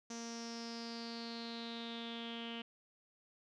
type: tone with low-pass filter sweep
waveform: sawtooth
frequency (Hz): 232.1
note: A#3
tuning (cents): -7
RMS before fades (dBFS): -45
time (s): 0.1-2.62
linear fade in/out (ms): 5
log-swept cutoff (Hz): 6100 to 3000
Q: 8
effects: none